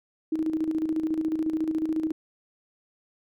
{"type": "tone with tremolo", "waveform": "sine", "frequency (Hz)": 316.3, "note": "D#4", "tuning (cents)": 29, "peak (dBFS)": -22, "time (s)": [0.32, 2.12], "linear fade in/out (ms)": 5, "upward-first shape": "square", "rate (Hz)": 14, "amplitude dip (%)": 55, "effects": []}